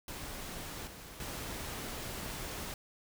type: noise with level steps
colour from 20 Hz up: pink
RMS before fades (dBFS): -43 / -49 / -41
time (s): 0.08-2.74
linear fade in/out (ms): 2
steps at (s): 0.87 / 1.2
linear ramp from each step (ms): 2
effects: none